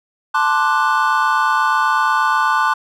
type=chord; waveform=triangle; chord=D dominant seventh; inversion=second; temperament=equal; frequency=880 / 1046.5 / 1174.7 / 1480 Hz; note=A5 / C6 / D6 / F#6; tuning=0 / 0 / 0 / 0 cents; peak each=-17 dBFS; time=0.34-2.74 s; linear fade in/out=10 ms; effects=none